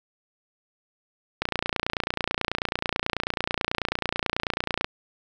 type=click train; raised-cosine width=0.3 ms; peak=-8 dBFS; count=101; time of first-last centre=1.42-4.845 s; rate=29.2 Hz; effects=none